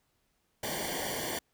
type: noise with comb filter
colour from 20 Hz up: pink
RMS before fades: -35 dBFS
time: 0.63-1.39 s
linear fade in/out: 5 ms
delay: 0.77 ms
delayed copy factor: -0.95
effects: pink hiss -75 dBFS RMS until 1.53 s